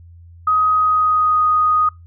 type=tone with pitch glide; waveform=sine; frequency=1258 to 1243.6 Hz; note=D#6 to D#6; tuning=+19 to -1 cents; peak=-12 dBFS; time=0.47-1.89 s; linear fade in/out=5 ms; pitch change=-20 cents; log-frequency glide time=0.69-1.42 s; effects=noise-tail reverb RT60 0.2 s tail -24 dB re dry + added 85 Hz sine -39 dBFS peak until 2.06 s